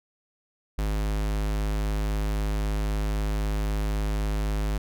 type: tone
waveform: square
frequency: 51.91 Hz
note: G#1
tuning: in tune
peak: -25 dBFS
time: 0.78-4.78 s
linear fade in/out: 5 ms
effects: none